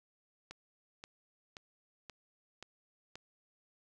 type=click train; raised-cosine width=0.2 ms; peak=-29 dBFS; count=6; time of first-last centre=0.51-3.156 s; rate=1.89 Hz; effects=none